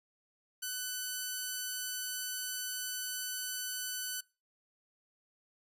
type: tone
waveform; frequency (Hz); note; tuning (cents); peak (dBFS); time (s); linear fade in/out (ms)
5% pulse; 1501; F#6; +24; -24; 0.62-4.21; 10
effects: noise-tail reverb RT60 0.3 s tail -24 dB re dry + resampled to 32000 Hz